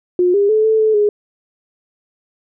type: tone with pitch steps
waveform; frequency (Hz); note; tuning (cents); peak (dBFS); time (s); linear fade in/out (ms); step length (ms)
sine; 358.4 / 403.6 / 433.2 / 439.7 / 435.3 / 415.8; F4 / G#4 / A4 / A4 / A4 / G#4; +45 / -49 / -27 / -1 / -19 / +2; -10; 0.19-1.09; 2; 150
effects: none